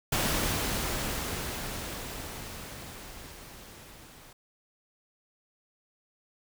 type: noise with level ramp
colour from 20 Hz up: pink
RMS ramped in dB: -27 to -52 dBFS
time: 0.12-4.33 s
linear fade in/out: 5 ms
effects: none